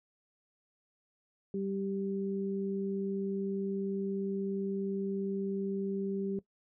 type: tone pair together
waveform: sine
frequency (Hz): 195.1 / 392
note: G3 / G4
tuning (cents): -8 / 0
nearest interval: octave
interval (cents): 1208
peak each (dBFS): -34 / -35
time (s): 1.54-6.39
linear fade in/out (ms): 2
effects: noise-tail reverb RT60 0.1 s tail -18 dB re dry